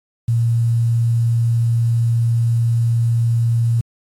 sine tone with quantisation, 116.54 Hz, A#2, in tune, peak -13 dBFS, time 0.28-3.81 s, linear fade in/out 5 ms, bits 7, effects AAC 48 kbps

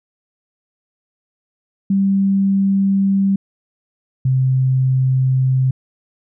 sine tone pair in turn, 195.6 / 130.55 Hz, G3 / C3, -4 / -3 cents, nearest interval perfect fifth, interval 699 cents, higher first, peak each -12 dBFS, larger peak neither, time 1.9-3.36 / 4.25-5.71 s, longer neither, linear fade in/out 5 ms, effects none

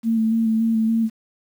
sine tone with vibrato, 224.3 Hz, A3, 34 cents sharp, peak -16 dBFS, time 0.03-1.1 s, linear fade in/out 50 ms, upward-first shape square, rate 3.5 Hz, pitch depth 19 cents each way, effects 8-bit

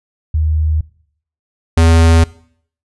sine / square tone pair in turn, 77.78 / 82.41 Hz, D#2 / E2, 0 / 0 cents, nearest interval minor second, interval 100 cents, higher second, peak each -11 / -7 dBFS, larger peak second, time 0.34-0.81 / 1.77-2.24 s, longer neither, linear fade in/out 5 ms, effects noise-tail reverb RT60 0.6 s tail -21 dB re dry + resampled to 24000 Hz

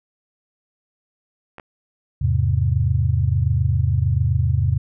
clicks, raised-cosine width 0.5 ms, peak -23 dBFS, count 2, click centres 1.583 / 1.598 s
sine chord, E augmented, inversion none, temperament equal, 82.41 / 103.83 / 130.81 Hz, E2 / G#2 / B#2, 0 / 0 / 0 cents, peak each -20 dBFS, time 2.21-4.78 s, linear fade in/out 10 ms
effects none

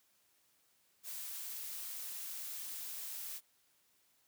blue noise, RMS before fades -44 dBFS, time 1.03-3.41 s, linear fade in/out 50 ms, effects white hiss -73 dBFS RMS until 4.27 s + high-pass 60 Hz 12 dB/octave

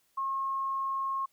sine tone, 1080 Hz, C#6, 45 cents flat, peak -29 dBFS, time 0.17-1.26 s, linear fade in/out 10 ms, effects white hiss -71 dBFS RMS until 1.32 s

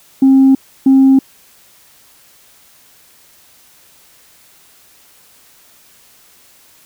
sine tone pair in turn, 267.7 / 267.7 Hz, C4 / C4, +40 / +40 cents, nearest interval unison, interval 0 cents, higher neither, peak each -3 dBFS, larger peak neither, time 0.22-0.55 / 0.86-1.19 s, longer neither, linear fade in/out 5 ms, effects tanh soft clip ceiling -2 dBFS + white hiss -47 dBFS RMS until 6.85 s

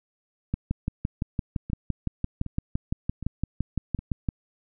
two click trains, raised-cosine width 5 ms, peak -13 / -22 dBFS, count 23 / 4, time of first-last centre 0.54-4.288 / 1.7-3.99 s, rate 5.87 / 1.31 Hz, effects none

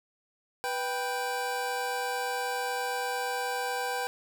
25% pulse tone pair together, 493 / 784 Hz, B4 / G5, -3 / 0 cents, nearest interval minor sixth, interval 803 cents, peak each -30 / -28 dBFS, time 0.64-4.07 s, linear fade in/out 0 ms, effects none

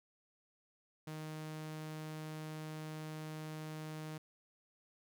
sawtooth tone, 155.56 Hz, D#3, in tune, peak -39 dBFS, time 1.07-4.18 s, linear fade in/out 5 ms, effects none

